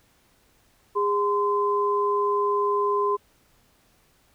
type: tone pair together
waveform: sine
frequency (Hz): 408.5 / 1028.6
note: G#4 / C6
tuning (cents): -29 / -30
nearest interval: octave + major third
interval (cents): 1599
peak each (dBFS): -23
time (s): 0.95-3.17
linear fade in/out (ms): 20
effects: pink hiss -62 dBFS RMS until 4.34 s